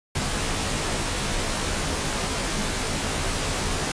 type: noise with comb filter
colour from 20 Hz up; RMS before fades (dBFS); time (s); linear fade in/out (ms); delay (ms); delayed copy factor
pink; -26; 0.15-3.92; 5; 17; -0.75
effects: resampled to 22050 Hz